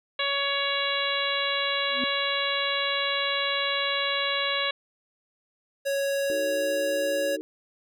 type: harmonic tone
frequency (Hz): 560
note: C#5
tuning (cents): +18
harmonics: 1 / 2 / 3 / 4 / 5 / 6 / 7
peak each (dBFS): -32 / -32 / -32 / -32 / -32 / -32 / -32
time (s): 0.19-4.71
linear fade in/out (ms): 5
type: tone with exponential growth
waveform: sine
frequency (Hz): 254.6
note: C4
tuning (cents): -47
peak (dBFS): -25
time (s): 1.87-2.04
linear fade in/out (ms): 1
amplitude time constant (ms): 36
type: tone with pitch glide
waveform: square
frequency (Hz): 554.4 to 557.9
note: C#5 to C#5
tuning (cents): 0 to +11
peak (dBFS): -25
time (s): 5.85-7.37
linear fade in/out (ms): 20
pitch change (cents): +11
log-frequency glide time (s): 5.99-7.08
type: chord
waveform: sine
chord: D# diminished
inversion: none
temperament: just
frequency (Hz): 311.1 / 373.4 / 448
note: D#4 / F#4 / A4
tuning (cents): 0 / +16 / +31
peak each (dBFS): -35 / -38 / -37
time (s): 6.3-7.41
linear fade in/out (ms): 0
effects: none